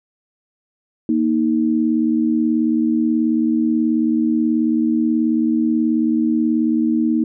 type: tone pair together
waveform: sine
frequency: 234.5 / 313 Hz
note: A#3 / D#4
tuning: +11 / +10 cents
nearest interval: perfect fourth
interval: 499 cents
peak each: -17 dBFS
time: 1.09-7.24 s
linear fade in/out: 2 ms
effects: none